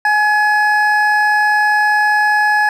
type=tone pair together; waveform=triangle; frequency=839.9 / 1695 Hz; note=G#5 / G#6; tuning=+19 / +35 cents; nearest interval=octave; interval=1216 cents; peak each=-12 / -11 dBFS; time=0.05-2.69 s; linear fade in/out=2 ms; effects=none